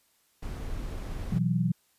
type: noise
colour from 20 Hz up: brown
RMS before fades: -35 dBFS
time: 0.42-1.39 s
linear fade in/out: 10 ms
type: chord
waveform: sine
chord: B suspended fourth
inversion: none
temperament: just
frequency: 123.47 / 164.63 / 185.21 Hz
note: B2 / E3 / F#3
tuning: 0 / -2 / +2 cents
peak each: -29 / -27 / -28 dBFS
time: 1.32-1.72 s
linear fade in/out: 5 ms
effects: white hiss -68 dBFS RMS until 1.98 s + resampled to 32000 Hz